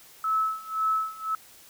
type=tone with tremolo; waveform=sine; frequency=1300 Hz; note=E6; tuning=24 cents flat; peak=-21 dBFS; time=0.24-1.35 s; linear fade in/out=2 ms; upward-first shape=sine; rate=1.9 Hz; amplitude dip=90%; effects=white hiss -52 dBFS RMS until 1.69 s